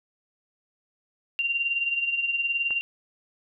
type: tone with tremolo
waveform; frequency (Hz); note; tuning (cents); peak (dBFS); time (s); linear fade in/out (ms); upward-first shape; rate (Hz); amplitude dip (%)
sine; 2771; F7; -14; -21; 1.39-2.81; 0; sine; 19; 60
type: click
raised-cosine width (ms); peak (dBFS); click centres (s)
0.5; -26; 2.707
effects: none